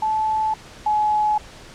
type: tone pair in turn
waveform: sine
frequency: 869 / 847.7 Hz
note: A5 / G#5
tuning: -22 / +35 cents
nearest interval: unison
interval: 43 cents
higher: first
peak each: -18 / -16 dBFS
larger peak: second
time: 0.02-0.54 / 0.86-1.38 s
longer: neither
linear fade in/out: 5 ms
effects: pink hiss -42 dBFS RMS until 1.74 s + low-pass 7000 Hz 12 dB/octave